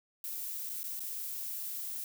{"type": "noise with dropouts", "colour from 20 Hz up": "violet", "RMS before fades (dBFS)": -39, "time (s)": [0.24, 2.04], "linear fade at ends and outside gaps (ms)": 1, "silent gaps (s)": [[0.694, 0.698], [0.832, 0.84], [0.995, 1.004]], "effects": []}